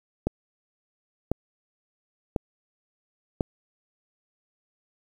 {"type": "click train", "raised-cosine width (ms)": 2, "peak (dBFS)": -10, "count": 4, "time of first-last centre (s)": [0.27, 3.408], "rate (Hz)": 0.956, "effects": ["8-bit"]}